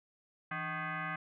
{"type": "tone with frequency modulation", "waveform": "sine", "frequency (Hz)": 164.81, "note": "E3", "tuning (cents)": 0, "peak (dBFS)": -35, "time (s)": [0.51, 1.16], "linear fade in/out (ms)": 5, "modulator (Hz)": 464, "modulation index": 4.2, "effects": []}